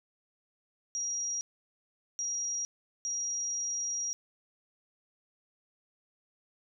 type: tone bursts at uneven times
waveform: sine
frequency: 5710 Hz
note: F8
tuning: 37 cents sharp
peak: -31 dBFS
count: 3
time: 0.95-1.41 / 2.19-2.65 / 3.05-4.13 s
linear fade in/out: 0 ms
effects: none